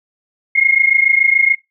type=tone pair together; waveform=sine; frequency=2133 / 2160 Hz; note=C7 / C#7; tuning=+33 / -45 cents; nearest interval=unison; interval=22 cents; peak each=-12 dBFS; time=0.55-1.55 s; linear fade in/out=10 ms; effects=noise-tail reverb RT60 0.2 s tail -22 dB re dry